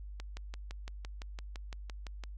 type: click train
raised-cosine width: 0.2 ms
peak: -27 dBFS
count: 13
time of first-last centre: 0.2-2.237 s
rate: 5.89 Hz
effects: added 50 Hz sine -42 dBFS peak until 2.37 s